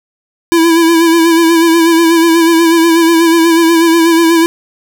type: tone with vibrato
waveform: square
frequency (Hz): 331.9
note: E4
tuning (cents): +12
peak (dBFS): -6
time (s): 0.52-4.46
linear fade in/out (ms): 0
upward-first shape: sine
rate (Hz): 8.2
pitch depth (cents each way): 42
effects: none